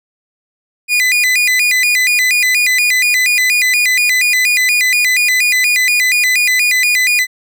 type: tone with vibrato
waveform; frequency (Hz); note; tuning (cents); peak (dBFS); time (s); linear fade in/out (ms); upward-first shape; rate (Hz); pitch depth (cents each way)
40% pulse; 2217; C#7; 0; -9; 0.88-7.27; 50; square; 4.2; 170
effects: none